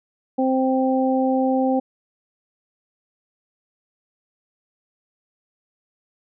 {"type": "harmonic tone", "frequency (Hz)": 261.6, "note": "C4", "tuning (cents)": 0, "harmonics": [1, 2, 3], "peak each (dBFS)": [-19, -22, -24], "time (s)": [0.38, 1.8], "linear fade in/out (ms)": 10, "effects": []}